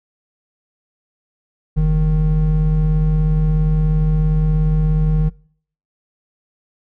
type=tone pair together; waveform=triangle; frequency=46.19 / 155.56 Hz; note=F#1 / D#3; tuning=-2 / 0 cents; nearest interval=octave + major sixth; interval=2102 cents; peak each=-13 dBFS; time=1.76-5.3 s; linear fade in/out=20 ms; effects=noise-tail reverb RT60 0.6 s tail -25 dB re dry